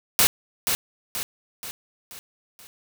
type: noise with echo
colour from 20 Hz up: white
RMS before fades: -17 dBFS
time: 0.19-0.27 s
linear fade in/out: 0 ms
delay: 480 ms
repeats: 5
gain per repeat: -6 dB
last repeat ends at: 2.67 s
effects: none